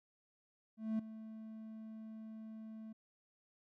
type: tone with ADSR envelope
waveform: triangle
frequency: 220 Hz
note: A3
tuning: in tune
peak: -30 dBFS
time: 0.77-2.93 s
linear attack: 220 ms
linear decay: 6 ms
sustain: -15 dB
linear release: 9 ms
effects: none